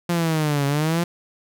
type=linear two-way sweep; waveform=sawtooth; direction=down then up; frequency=174.61 to 138.59 to 174.61 Hz; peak=-15 dBFS; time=0.09-1.04 s; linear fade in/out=5 ms; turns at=0.66 s; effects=none